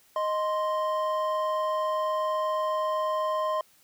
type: tone pair together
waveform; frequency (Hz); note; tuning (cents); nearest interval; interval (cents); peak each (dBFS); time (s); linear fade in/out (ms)
triangle; 622.3 / 1046.5; D#5 / C6; 0 / 0; major sixth; 900; -26; 0.16-3.61; 2
effects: white hiss -61 dBFS RMS until 3.83 s